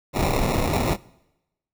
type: noise with sample-and-hold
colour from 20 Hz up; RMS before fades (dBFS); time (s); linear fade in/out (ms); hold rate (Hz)
pink; -22; 0.13-0.97; 50; 1575
effects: noise-tail reverb RT60 0.9 s tail -22 dB re dry